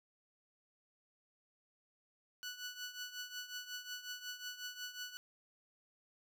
15% pulse tone with tremolo, 1480 Hz, F#6, in tune, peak -34 dBFS, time 2.43-5.17 s, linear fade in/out 0 ms, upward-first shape triangle, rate 5.5 Hz, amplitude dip 80%, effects none

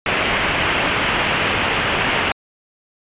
white low-pass noise, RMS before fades -19 dBFS, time 0.06-2.32 s, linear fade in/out 2 ms, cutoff 3100 Hz, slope 48 dB/octave, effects resampled to 8000 Hz

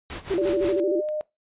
pink noise with tremolo, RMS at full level -33 dBFS, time 0.1-0.8 s, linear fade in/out 0 ms, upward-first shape sine, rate 5.7 Hz, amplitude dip 85%
sine tone with vibrato, 362.7 Hz, F#4, 34 cents flat, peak -21 dBFS, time 0.3-1.01 s, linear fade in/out 10 ms, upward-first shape square, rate 13 Hz, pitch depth 120 cents each way
sine tone with pitch glide, 581 to 609.2 Hz, D5 to D#5, -19 to -37 cents, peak -25 dBFS, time 0.38-1.21 s, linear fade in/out 0 ms, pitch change +82 cents, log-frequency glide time 0.77-1.07 s
click, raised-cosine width 0.2 ms, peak -29 dBFS, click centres 1.088 s
effects noise-tail reverb RT60 0.2 s tail -22 dB re dry + resampled to 8000 Hz

